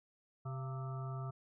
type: harmonic tone with a mistuned harmonic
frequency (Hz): 130.81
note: C3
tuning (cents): 0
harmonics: 1 / 3 / 5 / 7 / 9 / 10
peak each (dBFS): -39 / -53 / -51 / -58 / -52 / -53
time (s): 0.45-1.31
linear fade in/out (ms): 10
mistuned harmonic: 5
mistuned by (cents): +71
effects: none